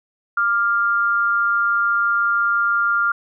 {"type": "tone pair together", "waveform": "sine", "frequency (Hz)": [1189, 1394.9], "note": ["D6", "F6"], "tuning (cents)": [21, -2], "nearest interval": "minor third", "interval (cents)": 277, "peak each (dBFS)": [-23, -16], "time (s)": [0.37, 3.12], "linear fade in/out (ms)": 5, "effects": []}